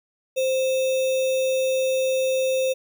sine tone with sample-and-hold, 523.3 Hz, C5, in tune, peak -19 dBFS, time 0.36-2.74 s, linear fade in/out 20 ms, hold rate 3150 Hz, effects none

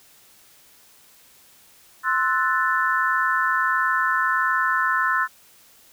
sine chord, F# half-diminished seventh, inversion second, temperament equal, 1046.5 / 1318.5 / 1480 / 1760 Hz, C6 / E6 / F#6 / A6, 0 / 0 / 0 / 0 cents, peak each -24 dBFS, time 2.03-5.28 s, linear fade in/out 50 ms, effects white hiss -53 dBFS RMS until 5.92 s

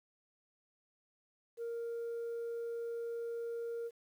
sine tone, 466.2 Hz, A#4, in tune, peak -35 dBFS, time 1.57-3.91 s, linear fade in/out 50 ms, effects tanh soft clip ceiling -36 dBFS + 11-bit

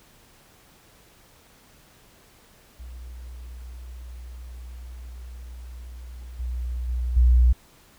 sine tone with level steps, 61 Hz, B1, 21 cents flat, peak -36 / -26 / -23 / -13 dBFS, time 2.79-7.53 s, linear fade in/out 10 ms, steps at 6.39 / 6.88 / 7.16 s, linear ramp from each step 10 ms, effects pink hiss -55 dBFS RMS until 7.98 s

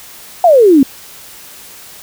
sine exponential sweep, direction down, 740 to 256.5 Hz, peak -3 dBFS, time 0.44-0.83 s, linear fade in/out 2 ms, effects white hiss -35 dBFS RMS until 2.02 s

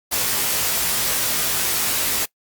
white noise with comb filter, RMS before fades -21 dBFS, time 0.11-2.26 s, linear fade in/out 20 ms, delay 18 ms, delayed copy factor +0.85, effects noise-tail reverb RT60 0.1 s tail -22 dB re dry + Opus 48 kbps

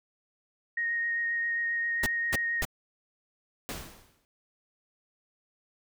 sine tone with vibrato, 1864.7 Hz, A#6, in tune, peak -27 dBFS, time 0.77-2.62 s, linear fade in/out 5 ms, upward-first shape triangle, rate 7.5 Hz, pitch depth 13 cents each way
pink noise bursts, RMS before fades -29 dBFS, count 3, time 2.03-2.652 s, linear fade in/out 5 ms, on 34 ms, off 260 ms
pink noise with exponential decay, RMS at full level -34 dBFS, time 3.69-4.25 s, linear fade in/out 0 ms, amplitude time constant 120 ms
effects none

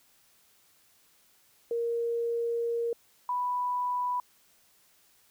sine tone pair in turn, 467.6 / 988 Hz, A#4 / B5, +5 / 0 cents, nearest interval octave + minor second, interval 1295 cents, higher second, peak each -27 dBFS, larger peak neither, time 1.71-2.93 / 3.29-4.2 s, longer first, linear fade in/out 2 ms, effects white hiss -64 dBFS RMS until 5.3 s

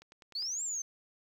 click train, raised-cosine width 0.2 ms, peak -36 dBFS, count 5, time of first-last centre 0.02-0.424 s, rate 9.9 Hz
sine exponential two-way sweep, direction up then down, 4263 to 7600 to 6170 Hz, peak -33 dBFS, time 0.35-0.82 s, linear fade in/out 5 ms, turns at 0.63 s
effects 10-bit

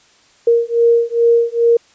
sine beating tone pair, 466.2 / 468.6 Hz, A#4 / A#4, 0 / +9 cents, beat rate 2.4 Hz, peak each -13 dBFS, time 0.47-1.77 s, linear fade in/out 5 ms, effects white hiss -51 dBFS RMS until 1.94 s + resampled to 16000 Hz

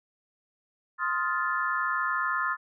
sine chord, F dominant seventh, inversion second, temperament just, 1047.7 / 1257.2 / 1396.9 / 1746.1 Hz, C6 / Eb6 / F6 / A6, +2 / +18 / 0 / -14 cents, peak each -31 dBFS, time 0.98-2.57 s, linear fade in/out 50 ms, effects none

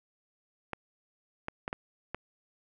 clicks, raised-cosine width 0.5 ms, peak -19 dBFS, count 5, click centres 0.733 / 1.484 / 1.679 / 1.729 / 2.146 s, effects none

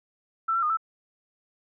sine tone with pitch steps, 1332 / 1357 / 1225 / 1321 Hz, E6 / E6 / D#6 / E6, +18 / +50 / -27 / +3 cents, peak -22 dBFS, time 0.48-0.772 s, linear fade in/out 10 ms, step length 73 ms, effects none

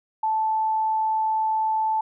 sine tone, 876 Hz, A5, 8 cents flat, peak -20 dBFS, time 0.23-2.01 s, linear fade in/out 5 ms, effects none

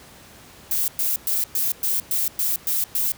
violet noise bursts, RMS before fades -22 dBFS, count 9, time 0.71-3.12 s, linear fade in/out 2 ms, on 170 ms, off 110 ms, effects pink hiss -46 dBFS RMS until 3.17 s + high-pass 60 Hz 12 dB/octave

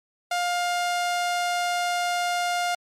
sawtooth tone, 706 Hz, F5, 19 cents sharp, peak -19 dBFS, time 0.31-2.75 s, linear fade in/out 5 ms, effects low-pass 10000 Hz 12 dB/octave + MP3 96 kbps

